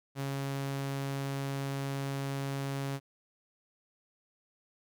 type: tone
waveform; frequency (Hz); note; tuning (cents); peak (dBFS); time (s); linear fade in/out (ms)
sawtooth; 137.8; C#3; -10; -29; 0.15-3; 50
effects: none

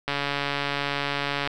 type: click train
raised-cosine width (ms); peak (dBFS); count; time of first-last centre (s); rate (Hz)
0.3; -10; 199; 0.08-1.474; 142
effects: none

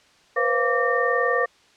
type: tone cluster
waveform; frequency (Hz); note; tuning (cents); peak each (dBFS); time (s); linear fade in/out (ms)
sine; 483.1 / 523 / 698 / 1164 / 1826; B4 / C5 / F5 / D6 / A#6; -38 / -1 / -1 / -16 / -36; -24 / -25 / -29 / -25 / -24; 0.36-1.46; 10
effects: white hiss -56 dBFS RMS until 1.76 s + low-pass 5000 Hz 12 dB/octave

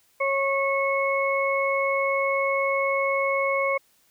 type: harmonic tone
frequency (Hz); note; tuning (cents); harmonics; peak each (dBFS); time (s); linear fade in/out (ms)
548; C#5; -20; 1 / 2 / 4; -24 / -27 / -26; 0.2-3.78; 10
effects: white hiss -63 dBFS RMS until 4.1 s

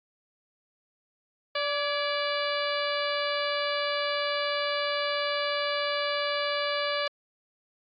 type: harmonic tone with a mistuned harmonic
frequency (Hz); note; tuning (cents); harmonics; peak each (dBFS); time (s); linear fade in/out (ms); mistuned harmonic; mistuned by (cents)
581; D5; -19; 1 / 2 / 3 / 4 / 5 / 6 / 7 / 8; -30 / -33 / -35 / -36 / -37 / -38 / -38 / -39; 1.55-7.08; 5; 3; -53
effects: AAC 64 kbps

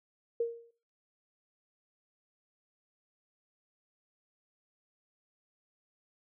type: tone with exponential decay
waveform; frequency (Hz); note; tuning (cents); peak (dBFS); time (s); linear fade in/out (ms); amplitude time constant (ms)
sine; 466.2; A#4; 0; -25; 0.4-0.71; 5; 66
effects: noise-tail reverb RT60 0.5 s tail -21 dB re dry

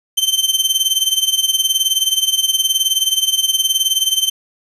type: tone with tremolo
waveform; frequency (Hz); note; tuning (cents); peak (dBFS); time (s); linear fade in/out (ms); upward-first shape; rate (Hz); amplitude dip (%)
sawtooth; 3104; G7; -18; -7; 0.17-4.3; 10; sine; 19; 80
effects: resampled to 32000 Hz + 7-bit

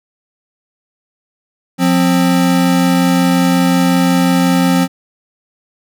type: tone pair together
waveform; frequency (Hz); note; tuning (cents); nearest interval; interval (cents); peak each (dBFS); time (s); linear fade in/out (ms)
square; 177.96 / 263.5; F3 / C4; +33 / +12; perfect fifth; 679; -13; 1.78-4.88; 50
effects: none

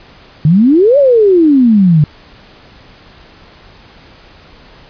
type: exponential two-way sweep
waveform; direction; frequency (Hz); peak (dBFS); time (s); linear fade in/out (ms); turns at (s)
sine; up then down; 144.1 to 587.3 to 144.1; -4; 0.45-2.04; 2; 0.98
effects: pink hiss -40 dBFS RMS until 4.89 s + resampled to 11025 Hz

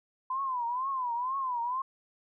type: tone with vibrato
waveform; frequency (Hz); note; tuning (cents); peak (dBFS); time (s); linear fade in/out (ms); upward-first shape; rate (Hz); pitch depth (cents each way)
sine; 1012; B5; +42; -29; 0.3-1.82; 5; triangle; 2.1; 160
effects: none

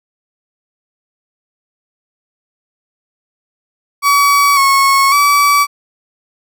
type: tone with pitch steps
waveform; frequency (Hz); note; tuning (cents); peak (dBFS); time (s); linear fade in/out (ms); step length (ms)
35% pulse; 1137 / 1097 / 1148; C#6 / C#6 / D6; +44 / -18 / -40; -6; 4.02-5.67; 50; 550
effects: none

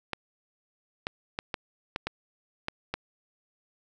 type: clicks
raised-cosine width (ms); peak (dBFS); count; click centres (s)
0.3; -14; 8; 0.133 / 1.069 / 1.389 / 1.542 / 1.961 / 2.07 / 2.684 / 2.94
effects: none

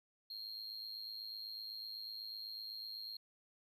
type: tone with amplitude modulation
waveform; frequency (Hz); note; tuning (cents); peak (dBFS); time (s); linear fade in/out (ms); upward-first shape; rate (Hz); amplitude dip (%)
triangle; 4233; C8; +19; -40; 0.3-3.17; 5; sine; 108; 70
effects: none

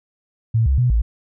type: tone with pitch steps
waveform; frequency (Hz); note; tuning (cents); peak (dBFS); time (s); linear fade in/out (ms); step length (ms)
sine; 113.2 / 67.4 / 123.8 / 56.1; A2 / C#2 / B2 / A1; +50 / -48 / +5 / +34; -13; 0.54-1.02; 10; 120
effects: none

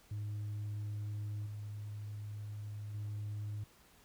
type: tone with level steps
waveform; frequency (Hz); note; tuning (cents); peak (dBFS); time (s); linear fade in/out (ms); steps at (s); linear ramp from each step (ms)
sine; 104.5; G#2; +11; -35 / -40 / -36; 0.11-3.64; 5; 1.46 / 2.94; 5
effects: tanh soft clip ceiling -36 dBFS + pink hiss -64 dBFS RMS until 4.04 s

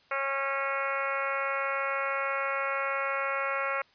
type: harmonic tone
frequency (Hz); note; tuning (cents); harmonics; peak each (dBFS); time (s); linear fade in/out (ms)
273.8; C#4; -21; 2 / 3 / 4 / 5 / 6 / 7 / 8 / 9 / 10; -34 / -41 / -35 / -33 / -40 / -38 / -36 / -40 / -47; 0.11-3.82; 5
effects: white hiss -62 dBFS RMS until 3.94 s + resampled to 11025 Hz

